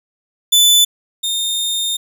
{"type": "tone pair in turn", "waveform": "sawtooth", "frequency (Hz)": [3500, 3651], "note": ["A7", "A#7"], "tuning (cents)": [-10, -37], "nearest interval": "minor second", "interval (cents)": 73, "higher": "second", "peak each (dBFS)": [-5, -14], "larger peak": "first", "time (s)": [[0.52, 0.85], [1.23, 1.97]], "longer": "second", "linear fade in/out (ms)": 10, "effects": []}